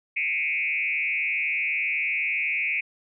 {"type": "tone with frequency modulation", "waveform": "sine", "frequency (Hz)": 2349, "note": "D7", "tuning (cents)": 0, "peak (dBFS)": -23, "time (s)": [0.16, 2.81], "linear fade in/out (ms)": 10, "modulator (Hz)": 152, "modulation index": 1.5, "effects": []}